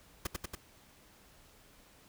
pink noise with echo, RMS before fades -34 dBFS, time 0.25-0.27 s, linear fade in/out 5 ms, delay 94 ms, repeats 3, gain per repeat -2 dB, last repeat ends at 0.552 s, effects pink hiss -61 dBFS RMS until 2.08 s

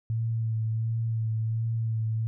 sine tone with vibrato, 112.4 Hz, A2, 37 cents sharp, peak -25 dBFS, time 0.1-2.27 s, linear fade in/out 0 ms, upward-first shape sine, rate 1.4 Hz, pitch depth 25 cents each way, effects none

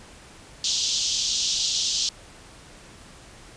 white band-pass noise, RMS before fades -25 dBFS, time 0.64-2.09 s, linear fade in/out 2 ms, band 3100 to 6600 Hz, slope 48 dB/octave, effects pink hiss -47 dBFS RMS until 3.56 s + resampled to 22050 Hz

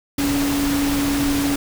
sine tone in noise, 282.7 Hz, C#4, 34 cents sharp, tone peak -18 dBFS, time 0.18-1.56 s, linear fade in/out 5 ms, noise pink, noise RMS -25 dBFS, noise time 0.18-1.56 s, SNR +4 dB, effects none

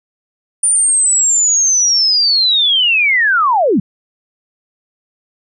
sine linear sweep, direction down, 9320 to 157.7 Hz, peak -9 dBFS, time 0.63-3.8 s, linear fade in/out 5 ms, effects none

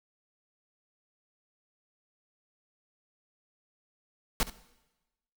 pink noise with echo, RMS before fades -26 dBFS, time 4.4-4.43 s, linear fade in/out 0 ms, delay 68 ms, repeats 1, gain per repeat -15 dB, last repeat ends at 4.498 s, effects noise-tail reverb RT60 1.0 s tail -18 dB re dry

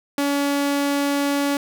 sawtooth tone, 283.4 Hz, C#4, 38 cents sharp, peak -15 dBFS, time 0.18-1.57 s, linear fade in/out 2 ms, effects none

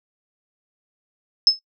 sine tone with exponential decay, 5210 Hz, E8, 21 cents flat, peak -6 dBFS, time 1.47-1.59 s, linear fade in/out 1 ms, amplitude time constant 25 ms, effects noise-tail reverb RT60 0.1 s tail -17 dB re dry

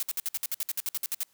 blue noise bursts, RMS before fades -30 dBFS, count 15, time 0-1.232 s, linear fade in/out 0 ms, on 28 ms, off 58 ms, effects white hiss -66 dBFS RMS until 1.33 s

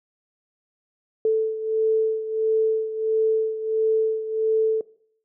sine beating tone pair, 440 / 441.5 Hz, A4 / A4, 0 / +6 cents, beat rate 1.5 Hz, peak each -20 / -25 dBFS, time 1.25-4.81 s, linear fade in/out 2 ms, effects noise-tail reverb RT60 0.6 s tail -20 dB re dry

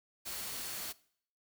sine tone in noise, 4401 Hz, C#8, 13 cents flat, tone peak -51 dBFS, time 0.25-0.93 s, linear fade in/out 20 ms, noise white, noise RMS -41 dBFS, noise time 0.25-0.93 s, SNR -13 dB, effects noise-tail reverb RT60 0.6 s tail -21 dB re dry

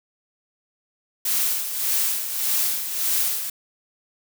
blue noise with tremolo, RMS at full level -21 dBFS, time 1.25-3.5 s, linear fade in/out 5 ms, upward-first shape sine, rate 1.7 Hz, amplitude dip 60%, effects none

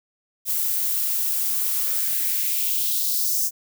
violet noise with high-pass filter sweep, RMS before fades -23 dBFS, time 0.45-3.51 s, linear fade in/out 50 ms, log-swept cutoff 300 to 6300 Hz, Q 2.6, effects none

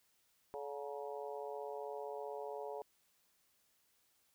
harmonic tone with a mistuned harmonic, 142.9 Hz, D3, 47 cents flat, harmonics 3 / 4 / 5 / 6 / 7, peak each -45 / -47 / -49 / -51 / -52 dBFS, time 0.54-2.82 s, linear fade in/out 0 ms, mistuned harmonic 7, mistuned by -84 cents, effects white hiss -75 dBFS RMS until 4.34 s

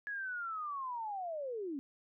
sine linear sweep, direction down, 1690 to 261.1 Hz, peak -37 dBFS, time 0.07-1.79 s, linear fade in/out 0 ms, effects none

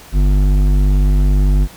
sine tone with hard clipping, 49 Hz, G1, in tune, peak -11 dBFS, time 0.12-1.68 s, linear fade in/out 50 ms, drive 11 dB, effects pink hiss -39 dBFS RMS until 1.76 s

